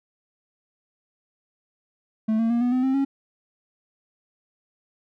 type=tone with pitch steps; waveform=triangle; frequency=219 / 227.4 / 236.1 / 245.1 / 254.5 / 264.2 / 274.3 Hz; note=A3 / A#3 / A#3 / B3 / C4 / C4 / C#4; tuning=-8 / -43 / +22 / -13 / -48 / +17 / -18 cents; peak=-17 dBFS; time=2.28-3.05 s; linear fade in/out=10 ms; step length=110 ms; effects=none